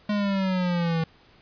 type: exponential sweep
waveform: square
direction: down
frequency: 210 to 161 Hz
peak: -23 dBFS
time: 0.09-1.04 s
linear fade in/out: 5 ms
effects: pink hiss -56 dBFS RMS until 1.41 s + resampled to 11025 Hz